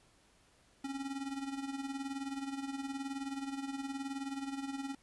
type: tone with tremolo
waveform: square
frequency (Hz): 273.7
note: C#4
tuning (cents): -22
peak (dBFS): -36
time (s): 0.84-4.95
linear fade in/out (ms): 5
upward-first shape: sine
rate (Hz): 19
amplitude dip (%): 65
effects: pink hiss -67 dBFS RMS until 5.02 s + resampled to 24000 Hz